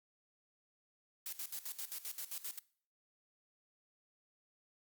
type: noise with tremolo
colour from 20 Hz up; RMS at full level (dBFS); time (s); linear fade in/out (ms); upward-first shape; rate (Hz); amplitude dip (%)
blue; -42; 1.26-2.59; 2; square; 7.6; 80
effects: noise-tail reverb RT60 0.5 s tail -21 dB re dry + Opus 48 kbps